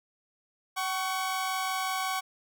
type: tone pair together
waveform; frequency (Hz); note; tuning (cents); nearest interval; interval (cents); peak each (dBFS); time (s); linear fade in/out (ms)
sawtooth; 759 / 1115.8; F#5 / C#6; +44 / +11; perfect fifth; 667; -28 / -28; 0.76-2.21; 20
effects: none